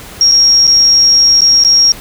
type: tone with dropouts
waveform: sine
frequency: 5588 Hz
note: F8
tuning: in tune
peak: -4 dBFS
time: 0.21-1.92 s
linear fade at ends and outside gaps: 1 ms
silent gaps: 0.315-0.319 / 0.67-0.676 / 1.408-1.418 / 1.638-1.648 s
effects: pink hiss -31 dBFS RMS until 2 s